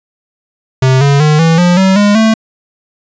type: tone with pitch steps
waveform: square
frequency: 130.81 / 141.01 / 152.01 / 163.86 / 176.64 / 190.41 / 205.3 / 221.3 Hz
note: C3 / C#3 / D#3 / E3 / F3 / F#3 / G#3 / A3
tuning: 0 / +30 / -40 / -10 / +20 / +50 / -20 / +10 cents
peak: -6 dBFS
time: 0.82-2.34 s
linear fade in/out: 5 ms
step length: 190 ms
effects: resampled to 16000 Hz